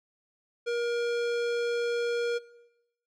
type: tone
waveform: square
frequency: 474 Hz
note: A#4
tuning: 29 cents sharp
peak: -28 dBFS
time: 0.66-2.39 s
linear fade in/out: 20 ms
effects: noise-tail reverb RT60 0.9 s tail -19 dB re dry + low-pass 5000 Hz 12 dB/octave